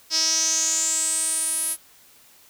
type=tone with band-pass filter sweep; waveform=sawtooth; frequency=320 Hz; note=D#4; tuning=49 cents sharp; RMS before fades=-23 dBFS; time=0.1-1.77 s; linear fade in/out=50 ms; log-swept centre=5200 to 11000 Hz; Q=8.5; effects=white hiss -53 dBFS RMS until 2.49 s